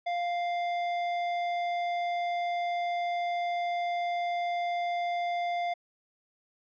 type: tone with hard clipping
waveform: sine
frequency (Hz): 698.5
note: F5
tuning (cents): 0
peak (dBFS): -30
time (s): 0.06-5.74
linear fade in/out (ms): 10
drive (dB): 12
effects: low-pass 4000 Hz 12 dB/octave